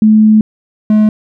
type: tone pair in turn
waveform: sine / triangle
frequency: 215.9 / 213.7 Hz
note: A3 / G#3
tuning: -33 / +50 cents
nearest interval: unison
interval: 17 cents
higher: first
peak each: -3 dBFS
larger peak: neither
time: 0.02-0.41 / 0.9-1.09 s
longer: first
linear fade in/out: 2 ms
effects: none